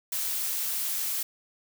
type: noise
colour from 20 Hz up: blue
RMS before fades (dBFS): -30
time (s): 0.12-1.23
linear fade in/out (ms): 5
effects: none